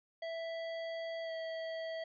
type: tone with pitch glide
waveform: square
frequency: 659.3 to 651 Hz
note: E5 to E5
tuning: 0 to -22 cents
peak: -39 dBFS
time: 0.22-2.04 s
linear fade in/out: 5 ms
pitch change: -22 cents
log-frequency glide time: 1.23-1.32 s
effects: resampled to 11025 Hz